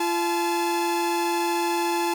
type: tone pair together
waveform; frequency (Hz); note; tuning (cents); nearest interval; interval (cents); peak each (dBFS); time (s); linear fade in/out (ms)
45% pulse; 342.9 / 864; F4 / A5; -32 / -32; octave + major third; 1600; -25; 0-2.14; 5
effects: none